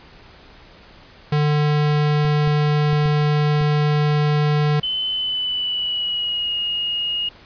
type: tone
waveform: square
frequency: 149.1 Hz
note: D3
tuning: 27 cents sharp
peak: -16 dBFS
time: 1.32-4.8 s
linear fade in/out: 5 ms
type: clicks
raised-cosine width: 5 ms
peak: -19 dBFS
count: 5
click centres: 2.25 / 2.475 / 2.931 / 3.058 / 3.612 s
type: tone with pitch glide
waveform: sine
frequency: 3038 to 2867 Hz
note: F#7 to F7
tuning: +45 to +45 cents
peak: -20 dBFS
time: 4.83-7.29 s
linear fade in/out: 5 ms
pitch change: -100 cents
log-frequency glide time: 5.09-6.55 s
effects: pink hiss -46 dBFS RMS until 7.45 s + resampled to 11025 Hz